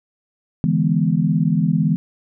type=chord; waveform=sine; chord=E dominant seventh; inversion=third; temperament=equal; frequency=146.83 / 164.81 / 207.7 / 246.9 Hz; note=D3 / E3 / G#3 / B3; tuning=0 / 0 / 0 / 0 cents; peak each=-22 / -17 / -21 / -23 dBFS; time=0.64-1.96 s; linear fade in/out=0 ms; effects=none